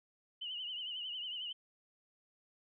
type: tone with vibrato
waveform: sine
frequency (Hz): 2960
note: F#7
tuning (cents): 0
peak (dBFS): -39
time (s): 0.41-1.53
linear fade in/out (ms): 10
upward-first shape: triangle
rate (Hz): 11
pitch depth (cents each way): 92
effects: none